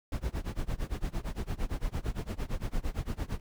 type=noise with tremolo; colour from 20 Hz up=brown; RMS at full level=-30 dBFS; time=0.12-3.4 s; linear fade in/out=2 ms; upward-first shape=sine; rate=8.8 Hz; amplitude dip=95%; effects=none

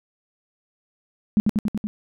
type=tone with echo; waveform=sine; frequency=210.9 Hz; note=G#3; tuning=27 cents sharp; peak=-13 dBFS; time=1.37-1.4 s; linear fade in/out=0 ms; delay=94 ms; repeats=5; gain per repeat=-2 dB; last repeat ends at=1.87 s; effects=none

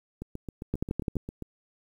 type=two click trains; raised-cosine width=3 ms; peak=-23 / -15 dBFS; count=10 / 6; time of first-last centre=0.22-1.423 / 0.74-1.167 s; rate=7.48 / 11.7 Hz; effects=9-bit

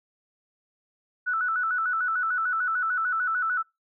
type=tone with vibrato; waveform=sine; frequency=1396.9 Hz; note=F6; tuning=in tune; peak=-23 dBFS; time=1.26-3.63 s; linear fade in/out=20 ms; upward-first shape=square; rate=6.7 Hz; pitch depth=95 cents each way; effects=noise-tail reverb RT60 0.2 s tail -24 dB re dry

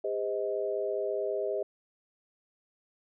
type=tone cluster; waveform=sine; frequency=404.6 / 514 / 629 Hz; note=G#4 / C5 / D#5; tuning=-45 / -31 / +19 cents; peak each=-32 / -35 / -33 dBFS; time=0.04-1.63 s; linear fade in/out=5 ms; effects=none

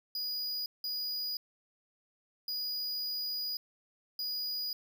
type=tone bursts at uneven times; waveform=square; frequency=4913 Hz; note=D#8; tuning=23 cents flat; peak=-34 dBFS; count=4; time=0.15-0.66 / 0.84-1.37 / 2.48-3.57 / 4.19-4.73 s; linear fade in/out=2 ms; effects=none

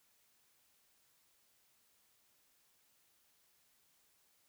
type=silence; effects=white hiss -73 dBFS RMS until 4.48 s

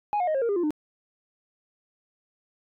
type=tone with pitch steps; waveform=sine; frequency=830.6 / 718.9 / 622.2 / 538.6 / 466.2 / 403.5 / 349.2 / 302.3 Hz; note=G#5 / F5 / D#5 / C#5 / A#4 / G#4 / F4 / D#4; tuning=0 / +50 / 0 / -50 / 0 / -50 / 0 / -50 cents; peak=-20 dBFS; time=0.13-0.706 s; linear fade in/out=0 ms; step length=72 ms; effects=tanh soft clip ceiling -21 dBFS

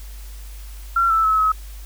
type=tone with pitch steps; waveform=sine; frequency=1366 / 1320 / 1294 / 1281 Hz; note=F6 / E6 / E6 / E6; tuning=-39 / +2 / -32 / -50 cents; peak=-14 dBFS; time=0.96-1.52 s; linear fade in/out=5 ms; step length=140 ms; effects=added 50 Hz sine -33 dBFS peak until 1.85 s + white hiss -46 dBFS RMS until 1.85 s

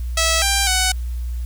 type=tone with pitch steps; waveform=5% pulse; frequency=652 / 791 / 746 Hz; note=E5 / G5 / F#5; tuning=-19 / +15 / +14 cents; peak=-4 dBFS; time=0.17-0.92 s; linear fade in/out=5 ms; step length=250 ms; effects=added 60 Hz sine -22 dBFS peak until 1.45 s + white hiss -49 dBFS RMS until 1.45 s

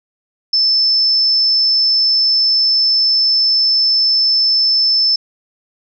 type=tone; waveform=sine; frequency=5274 Hz; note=E8; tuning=in tune; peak=-10 dBFS; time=0.53-5.16 s; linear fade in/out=5 ms; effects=none

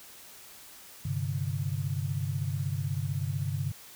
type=chord; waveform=sine; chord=G suspended fourth; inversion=none; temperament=equal; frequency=98 / 130.81 / 146.83 Hz; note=G2 / C3 / D3; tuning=0 / 0 / 0 cents; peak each=-33 / -33 / -33 dBFS; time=1.05-3.72 s; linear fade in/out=5 ms; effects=white hiss -50 dBFS RMS until 3.95 s

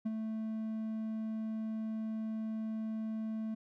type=tone with ADSR envelope; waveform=triangle; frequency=220 Hz; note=A3; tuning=in tune; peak=-28 dBFS; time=0.05-3.55 s; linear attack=13 ms; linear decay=30 ms; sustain=-5 dB; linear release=12 ms; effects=none

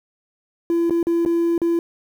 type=tone with dropouts; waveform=triangle; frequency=338 Hz; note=E4; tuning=43 cents sharp; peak=-13 dBFS; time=0.7-1.79 s; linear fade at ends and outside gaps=1 ms; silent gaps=0.897-0.907 / 1.029-1.069 / 1.251-1.26 / 1.579-1.617 s; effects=tanh soft clip ceiling -11 dBFS + 8-bit

